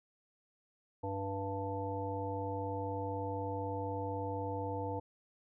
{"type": "harmonic tone", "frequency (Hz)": 98, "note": "G2", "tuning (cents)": 0, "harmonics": [1, 3, 5, 7, 9], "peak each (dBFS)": [-40, -43, -40, -46, -41], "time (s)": [1.03, 5], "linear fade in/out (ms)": 10, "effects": []}